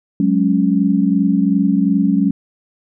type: chord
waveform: sine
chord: F# suspended second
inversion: none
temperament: equal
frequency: 185 / 207.7 / 277.2 Hz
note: F#3 / G#3 / C#4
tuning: 0 / 0 / 0 cents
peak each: -16 dBFS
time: 0.2-2.31 s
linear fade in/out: 2 ms
effects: none